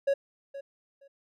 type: tone with echo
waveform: triangle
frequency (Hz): 554.4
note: C#5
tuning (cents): 0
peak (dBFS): -20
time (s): 0.07-0.14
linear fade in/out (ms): 10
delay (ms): 470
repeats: 2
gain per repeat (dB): -15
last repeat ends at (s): 1.08
effects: none